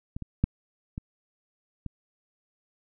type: clicks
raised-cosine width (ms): 5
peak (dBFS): -22 / -23 / -9 / -21 / -22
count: 5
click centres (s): 0.165 / 0.223 / 0.44 / 0.979 / 1.863
effects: none